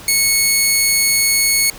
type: tone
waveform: 10% pulse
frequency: 2200 Hz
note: C#7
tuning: 14 cents flat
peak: -3 dBFS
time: 0.08-1.7 s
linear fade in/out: 2 ms
effects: pink hiss -36 dBFS RMS until 1.78 s